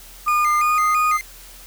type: tone with pitch glide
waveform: sine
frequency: 1209 to 1239.4 Hz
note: D6 to D#6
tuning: +50 to -7 cents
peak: -15 dBFS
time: 0.26-1.18 s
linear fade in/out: 20 ms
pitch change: +43 cents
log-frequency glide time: 0.58-0.78 s
type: tone with vibrato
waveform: 45% pulse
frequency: 2263 Hz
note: C#7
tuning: 35 cents sharp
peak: -25 dBFS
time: 0.28-1.21 s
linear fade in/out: 0 ms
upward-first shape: square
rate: 3 Hz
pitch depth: 140 cents each way
effects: added 40 Hz sine -44 dBFS peak until 1.66 s + white hiss -43 dBFS RMS until 1.66 s